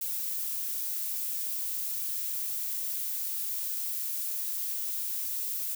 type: noise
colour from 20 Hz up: violet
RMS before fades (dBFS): -33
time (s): 0.01-5.75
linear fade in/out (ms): 5
effects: none

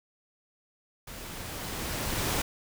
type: noise with level ramp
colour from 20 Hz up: pink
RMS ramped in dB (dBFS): -43 to -28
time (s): 1.07-2.42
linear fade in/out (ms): 5
effects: none

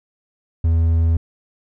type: tone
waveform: triangle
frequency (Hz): 82.3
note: E2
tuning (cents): -2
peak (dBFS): -11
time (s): 0.64-1.17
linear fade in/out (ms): 5
effects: none

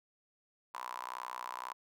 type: tone with high-pass filter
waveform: sawtooth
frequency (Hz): 61.9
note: B1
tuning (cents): +5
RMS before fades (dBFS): -43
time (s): 0.74-1.73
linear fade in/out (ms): 0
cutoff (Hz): 1000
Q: 8.1
effects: none

